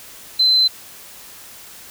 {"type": "tone", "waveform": "sine", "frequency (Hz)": 4065, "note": "B7", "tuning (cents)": 49, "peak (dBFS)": -11, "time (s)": [0.39, 0.68], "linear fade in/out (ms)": 10, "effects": ["white hiss -40 dBFS RMS until 1.9 s"]}